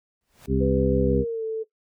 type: noise with exponential growth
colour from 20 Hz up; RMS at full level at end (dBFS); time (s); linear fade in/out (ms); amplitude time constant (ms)
pink; -44; 0.21-0.46; 1; 54
type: harmonic tone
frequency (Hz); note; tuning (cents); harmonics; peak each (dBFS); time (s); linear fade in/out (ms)
66.4; C2; +26; 1 / 2 / 3 / 4 / 6; -26 / -26 / -26 / -26 / -26; 0.47-1.25; 50
type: tone with pitch glide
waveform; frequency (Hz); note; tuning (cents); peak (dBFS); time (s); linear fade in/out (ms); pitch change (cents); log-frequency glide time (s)
sine; 497.1 to 442.9; B4 to A4; +11 to +11; -24; 0.6-1.64; 20; -200; 1.04-1.44
effects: noise-tail reverb RT60 0.1 s tail -17 dB re dry